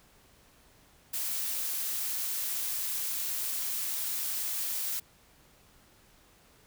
blue noise, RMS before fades -33 dBFS, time 1.13-5 s, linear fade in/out 10 ms, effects pink hiss -61 dBFS RMS until 6.66 s

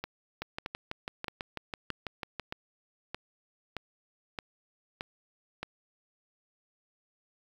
two click trains, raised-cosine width 0.3 ms, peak -19 / -19 dBFS, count 10 / 13, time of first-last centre 0.04-5.63 / 0.42-2.397 s, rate 1.61 / 6.07 Hz, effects 8-bit

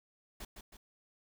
pink noise with echo, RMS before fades -45 dBFS, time 0.4-0.45 s, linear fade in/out 5 ms, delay 160 ms, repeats 2, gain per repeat -5 dB, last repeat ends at 0.77 s, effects none

